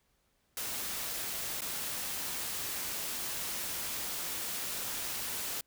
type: noise with dropouts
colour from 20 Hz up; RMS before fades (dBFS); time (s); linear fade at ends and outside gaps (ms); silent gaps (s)
white; -37; 0.57-5.61; 2; 1.608-1.618
effects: pink hiss -74 dBFS RMS until 5.66 s